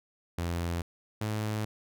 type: tone pair in turn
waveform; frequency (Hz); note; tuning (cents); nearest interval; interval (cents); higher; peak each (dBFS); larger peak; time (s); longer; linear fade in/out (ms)
sawtooth; 85.6 / 107.35; F2 / A2; -34 / -42; major third; 392; second; -26 / -26; neither; 0.38-0.82 / 1.21-1.65; neither; 5
effects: none